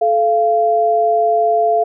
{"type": "tone pair together", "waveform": "sine", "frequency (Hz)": [434, 689], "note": ["A4", "F5"], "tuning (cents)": [-24, -24], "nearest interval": "minor sixth", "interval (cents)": 800, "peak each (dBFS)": [-17, -12], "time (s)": [0.01, 1.84], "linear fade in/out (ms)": 10, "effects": []}